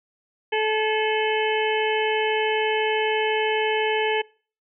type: harmonic tone with a mistuned harmonic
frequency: 434 Hz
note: A4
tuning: 24 cents flat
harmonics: 1 / 2 / 4 / 5 / 6 / 7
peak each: -23 / -26 / -29 / -30 / -31 / -31 dBFS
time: 0.52-4.22 s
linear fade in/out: 10 ms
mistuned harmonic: 4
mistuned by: -22 cents
effects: noise-tail reverb RT60 0.4 s tail -23 dB re dry